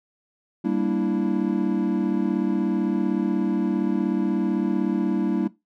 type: chord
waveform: triangle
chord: E half-diminished seventh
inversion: first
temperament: equal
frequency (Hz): 196 / 233.1 / 293.7 / 329.6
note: G3 / Bb3 / D4 / E4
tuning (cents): 0 / 0 / 0 / 0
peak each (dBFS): -24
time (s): 0.64-5.48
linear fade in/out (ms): 10
effects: noise-tail reverb RT60 0.2 s tail -18 dB re dry